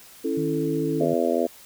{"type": "chord", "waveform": "sine", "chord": "A major", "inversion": "first", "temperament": "just", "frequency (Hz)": [275, 330, 440], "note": ["C#4", "E4", "A4"], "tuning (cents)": [-14, 2, 0], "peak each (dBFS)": -27, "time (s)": [0.24, 1.05], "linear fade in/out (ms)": 10}
{"type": "tone", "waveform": "sine", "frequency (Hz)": 155.56, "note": "D#3", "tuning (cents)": 0, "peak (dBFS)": -29, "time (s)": [0.37, 1.14], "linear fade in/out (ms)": 5}
{"type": "harmonic tone", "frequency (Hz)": 83.9, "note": "E2", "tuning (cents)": 31, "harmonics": [3, 4, 5, 6, 7, 8], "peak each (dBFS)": [-27, -27, -27, -27, -27, -27], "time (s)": [1, 1.47], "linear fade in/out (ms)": 10}
{"effects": ["white hiss -48 dBFS RMS until 1.65 s"]}